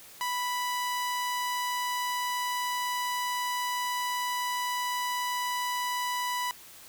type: tone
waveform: sawtooth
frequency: 987.8 Hz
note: B5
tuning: in tune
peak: -25 dBFS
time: 0.21-6.51 s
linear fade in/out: 0 ms
effects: white hiss -50 dBFS RMS until 6.88 s